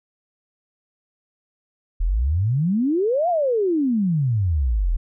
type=exponential two-way sweep; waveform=sine; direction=up then down; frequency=37.32 to 729 to 37.32 Hz; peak=-17 dBFS; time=2-4.97 s; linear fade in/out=10 ms; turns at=3.29 s; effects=none